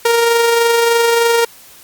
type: tone with amplitude modulation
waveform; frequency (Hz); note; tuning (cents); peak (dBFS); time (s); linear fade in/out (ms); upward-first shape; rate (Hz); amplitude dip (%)
sawtooth; 466.2; A#4; 0; -5; 0.05-1.45; 5; sine; 23.3; 30
effects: white hiss -41 dBFS RMS until 1.83 s + Opus 48 kbps